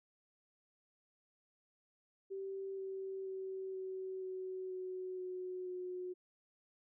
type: tone with pitch steps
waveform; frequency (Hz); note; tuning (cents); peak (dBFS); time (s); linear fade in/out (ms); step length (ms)
sine; 387.9 / 384.3 / 380.8 / 377.3 / 373.8 / 370.4 / 367 / 363.6; G4 / G4 / F#4 / F#4 / F#4 / F#4 / F#4 / F#4; -18 / -34 / +50 / +34 / +18 / +2 / -14 / -30; -40; 2.3-6.14; 20; 480
effects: none